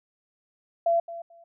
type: tone with echo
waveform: sine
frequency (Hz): 677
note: E5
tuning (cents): +46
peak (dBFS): -19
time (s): 0.86-1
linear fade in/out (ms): 5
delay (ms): 220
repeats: 2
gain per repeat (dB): -15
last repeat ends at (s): 1.44
effects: none